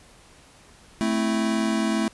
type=chord; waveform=square; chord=A minor; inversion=none; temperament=equal; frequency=220 / 261.6 / 329.6 Hz; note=A3 / C4 / E4; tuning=0 / 0 / 0 cents; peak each=-24 / -30 / -28 dBFS; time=1.01-2.08 s; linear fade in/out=0 ms; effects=pink hiss -52 dBFS RMS until 2.13 s + resampled to 24000 Hz